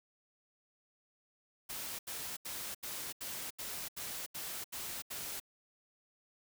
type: noise bursts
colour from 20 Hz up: white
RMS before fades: -42 dBFS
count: 10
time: 1.69-5.401 s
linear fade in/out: 10 ms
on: 300 ms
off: 79 ms
effects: none